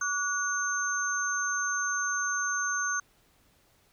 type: tone cluster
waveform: sine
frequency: 1140 / 1460 / 6300 Hz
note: C#6 / F#6 / G8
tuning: +48 / -24 / +8 cents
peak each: -33 / -30 / -32 dBFS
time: 0.01-3 s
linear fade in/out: 5 ms
effects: pink hiss -65 dBFS RMS until 3.92 s